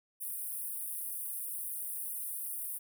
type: high-pass noise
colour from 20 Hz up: pink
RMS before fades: -39 dBFS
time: 0.2-2.79 s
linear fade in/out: 20 ms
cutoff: 9100 Hz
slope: 96 dB/octave
effects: none